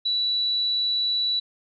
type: tone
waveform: sine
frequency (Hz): 3942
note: B7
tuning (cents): -4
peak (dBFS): -21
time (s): 0.05-1.4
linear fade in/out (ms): 10
effects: none